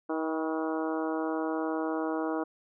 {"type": "harmonic tone with a mistuned harmonic", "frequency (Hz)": 159, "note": "D#3", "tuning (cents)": 38, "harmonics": [2, 3, 4, 5, 6, 7, 8, 9], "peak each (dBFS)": [-31, -35, -37, -39, -41, -42, -43, -44], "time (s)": [0.09, 2.44], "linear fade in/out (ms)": 10, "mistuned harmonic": 6, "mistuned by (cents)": 31, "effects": []}